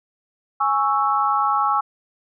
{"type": "chord", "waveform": "sine", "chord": "C# minor", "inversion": "second", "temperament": "equal", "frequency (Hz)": [830.6, 1108.7, 1318.5], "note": ["G#5", "C#6", "E6"], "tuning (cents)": [0, 0, 0], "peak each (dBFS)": -21, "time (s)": [0.6, 1.81], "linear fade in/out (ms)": 10, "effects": []}